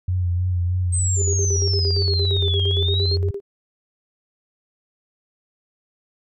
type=tone with vibrato; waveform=sine; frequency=89.6 Hz; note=F2; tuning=45 cents sharp; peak=-18 dBFS; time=0.08-3.31 s; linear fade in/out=5 ms; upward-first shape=sine; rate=3.2 Hz; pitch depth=39 cents each way
type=exponential two-way sweep; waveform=sine; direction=down then up; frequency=8372 to 3178 to 4337 Hz; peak=-22 dBFS; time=0.92-3.17 s; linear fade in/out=20 ms; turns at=2.65 s
type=tone with tremolo; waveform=sine; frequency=400 Hz; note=G4; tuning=35 cents sharp; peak=-24 dBFS; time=1.16-3.41 s; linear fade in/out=50 ms; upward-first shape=square; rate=8.7 Hz; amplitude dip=75%
effects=none